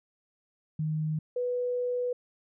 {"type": "tone pair in turn", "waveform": "sine", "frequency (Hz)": [155.3, 493], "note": ["D#3", "B4"], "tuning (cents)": [-3, -3], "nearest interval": "octave + minor sixth", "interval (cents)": 2000, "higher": "second", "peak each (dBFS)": -27, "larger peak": "neither", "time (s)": [[0.79, 1.19], [1.36, 2.13]], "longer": "second", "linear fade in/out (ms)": 5, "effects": []}